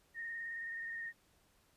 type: tone with vibrato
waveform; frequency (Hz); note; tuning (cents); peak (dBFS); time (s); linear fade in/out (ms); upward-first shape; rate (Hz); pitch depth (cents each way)
sine; 1844; A#6; -19; -40; 0.14-1.13; 50; square; 19; 22
effects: pink hiss -71 dBFS RMS until 1.76 s + resampled to 32000 Hz